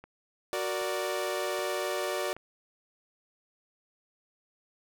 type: click train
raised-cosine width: 0.5 ms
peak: -32 dBFS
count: 4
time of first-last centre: 0.04-2.366 s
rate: 1.29 Hz
type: chord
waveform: sawtooth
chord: Gb augmented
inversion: none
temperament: equal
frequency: 370 / 466.2 / 587.3 Hz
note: Gb4 / Bb4 / D5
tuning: 0 / 0 / 0 cents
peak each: -30 / -33 / -29 dBFS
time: 0.53-2.33 s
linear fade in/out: 0 ms
effects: none